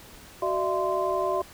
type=tone cluster; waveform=sine; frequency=375.1 / 603 / 674 / 1037 Hz; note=F#4 / D5 / E5 / C6; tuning=+24 / +46 / +38 / -16 cents; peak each=-29 dBFS; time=0.42-1.42 s; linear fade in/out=5 ms; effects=pink hiss -48 dBFS RMS until 1.53 s